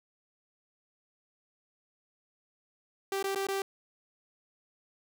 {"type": "tone with dropouts", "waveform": "sawtooth", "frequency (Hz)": 390.9, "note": "G4", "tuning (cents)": -5, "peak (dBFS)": -26, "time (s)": [3.12, 3.62], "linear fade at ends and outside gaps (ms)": 2, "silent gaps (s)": [[3.227, 3.241], [3.348, 3.358], [3.469, 3.486]], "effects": []}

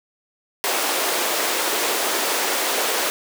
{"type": "high-pass noise", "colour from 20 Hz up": "pink", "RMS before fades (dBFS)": -22, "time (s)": [0.64, 3.1], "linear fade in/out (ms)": 0, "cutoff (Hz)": 360, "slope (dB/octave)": 24, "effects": []}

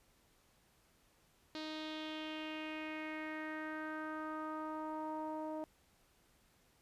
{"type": "tone with low-pass filter sweep", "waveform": "sawtooth", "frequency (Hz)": 311.1, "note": "D#4", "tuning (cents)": 0, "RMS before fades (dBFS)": -43, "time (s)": [1.55, 5.64], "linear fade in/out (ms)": 0, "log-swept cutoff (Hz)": [4200, 770], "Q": 3.8, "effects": ["pink hiss -71 dBFS RMS until 6.81 s", "resampled to 32000 Hz"]}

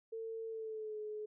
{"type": "tone with pitch glide", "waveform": "sine", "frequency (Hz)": [450, 425.5], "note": ["A4", "G#4"], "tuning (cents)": [39, 42], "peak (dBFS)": -40, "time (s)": [0.12, 1.26], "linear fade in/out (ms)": 10, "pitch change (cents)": -97, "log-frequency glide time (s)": [0.47, 0.99], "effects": []}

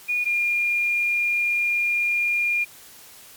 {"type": "tone pair in turn", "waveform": "sine", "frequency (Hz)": [2447, 2412], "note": ["D#7", "D7"], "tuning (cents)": [-29, 46], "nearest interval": "unison", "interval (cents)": 25, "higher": "first", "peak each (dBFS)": [-20, -19], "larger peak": "second", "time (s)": [[0.08, 0.25], [0.25, 2.65]], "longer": "second", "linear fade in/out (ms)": 20, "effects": ["white hiss -46 dBFS RMS until 3.36 s", "MP3 96 kbps"]}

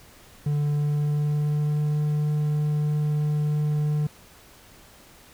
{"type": "tone with pitch glide", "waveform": "triangle", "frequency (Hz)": [146.83, 149.74], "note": ["D3", "D3"], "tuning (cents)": [0, 34], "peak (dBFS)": -19, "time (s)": [0.46, 4.07], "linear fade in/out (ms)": 5, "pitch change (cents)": 34, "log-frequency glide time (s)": [0.65, 1.97], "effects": ["pink hiss -51 dBFS RMS until 5.33 s"]}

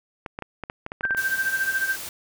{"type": "clicks", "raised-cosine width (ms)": 0.5, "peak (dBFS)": -17, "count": 11, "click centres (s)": [0.262, 0.389, 0.423, 0.637, 0.699, 0.864, 0.919, 1.009, 1.052, 1.108, 1.148]}
{"type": "tone with tremolo", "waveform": "sine", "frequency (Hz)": 1568, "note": "G6", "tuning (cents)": 0, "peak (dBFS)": -19, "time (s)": [1.03, 1.96], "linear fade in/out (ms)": 10, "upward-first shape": "sine", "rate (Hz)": 14, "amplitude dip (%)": 70}
{"type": "noise", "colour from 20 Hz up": "white", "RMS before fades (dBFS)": -35, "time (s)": [1.17, 2.09], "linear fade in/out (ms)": 2}
{"effects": []}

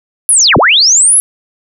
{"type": "linear two-way sweep", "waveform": "sine", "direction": "down then up", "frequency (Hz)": [11190, 69.3, 11190], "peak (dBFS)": -4, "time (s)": [0.29, 1.2], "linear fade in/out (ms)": 0, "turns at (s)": 0.57, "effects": []}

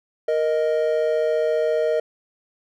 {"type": "tone pair together", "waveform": "triangle", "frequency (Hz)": [467.2, 622.3], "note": ["A#4", "D#5"], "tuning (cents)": [4, 0], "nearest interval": "perfect fourth", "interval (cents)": 496, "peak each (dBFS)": -19, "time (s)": [0.28, 2], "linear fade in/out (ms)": 5, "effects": []}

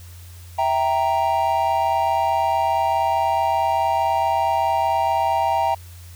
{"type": "chord", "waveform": "triangle", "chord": "E diminished", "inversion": "none", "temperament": "equal", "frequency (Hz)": [659.3, 784, 932.3], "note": ["E5", "G5", "Bb5"], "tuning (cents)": [0, 0, 0], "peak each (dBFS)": [-22, -19, -19], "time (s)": [0.58, 5.75], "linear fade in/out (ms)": 10, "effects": ["added 87 Hz sine -38 dBFS peak until 6.15 s", "white hiss -48 dBFS RMS until 6.15 s"]}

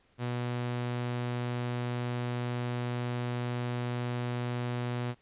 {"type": "tone", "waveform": "sawtooth", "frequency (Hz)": 122, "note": "B2", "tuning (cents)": -21, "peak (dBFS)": -27, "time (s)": [0.18, 5.15], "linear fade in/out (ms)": 50, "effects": ["pink hiss -67 dBFS RMS until 5.21 s", "resampled to 8000 Hz"]}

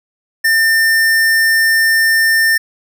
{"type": "tone", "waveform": "square", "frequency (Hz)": 1800, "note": "A6", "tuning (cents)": 39, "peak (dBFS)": -10, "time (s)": [0.44, 2.58], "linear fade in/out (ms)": 10, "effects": []}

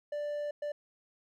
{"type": "tone bursts at uneven times", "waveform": "triangle", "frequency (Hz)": 588, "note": "D5", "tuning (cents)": 2, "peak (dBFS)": -31, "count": 2, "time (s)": [[0.12, 0.51], [0.62, 0.72]], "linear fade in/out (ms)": 5, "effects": []}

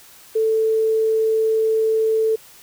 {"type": "tone", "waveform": "sine", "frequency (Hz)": 441.9, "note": "A4", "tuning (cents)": 7, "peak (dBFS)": -15, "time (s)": [0.35, 2.36], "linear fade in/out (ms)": 10, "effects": ["white hiss -46 dBFS RMS until 2.62 s"]}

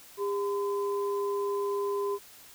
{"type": "tone pair together", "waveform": "sine", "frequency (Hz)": [403, 1019], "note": ["G4", "C6"], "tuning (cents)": [48, -46], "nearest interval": "octave + major third", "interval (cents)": 1606, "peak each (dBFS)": [-28, -35], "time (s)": [0.17, 2.19], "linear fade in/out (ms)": 50, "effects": ["white hiss -52 dBFS RMS until 2.54 s"]}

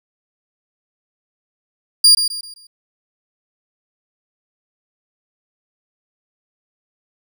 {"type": "tone with echo", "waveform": "35% pulse", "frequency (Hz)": 4800, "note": "D8", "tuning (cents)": 37, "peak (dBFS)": -5, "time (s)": [2.04, 2.15], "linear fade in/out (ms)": 5, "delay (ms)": 130, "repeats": 4, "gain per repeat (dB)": -9, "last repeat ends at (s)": 2.67, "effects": []}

